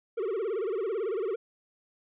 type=tone with vibrato; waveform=triangle; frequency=415.3 Hz; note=G#4; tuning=in tune; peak=-26 dBFS; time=0.17-1.36 s; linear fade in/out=10 ms; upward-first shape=sine; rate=18 Hz; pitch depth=220 cents each way; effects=resampled to 8000 Hz